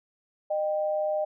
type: tone pair together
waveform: sine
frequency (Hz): 612 / 785.9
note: D#5 / G5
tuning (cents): -29 / +4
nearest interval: major third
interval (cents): 433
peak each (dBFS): -25 / -33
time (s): 0.5-1.25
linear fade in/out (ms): 10
effects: none